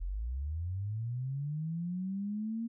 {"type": "linear sweep", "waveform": "sine", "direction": "up", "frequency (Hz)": [40.05, 233.1], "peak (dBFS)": -33, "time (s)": [0, 2.68], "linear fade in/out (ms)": 20, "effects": []}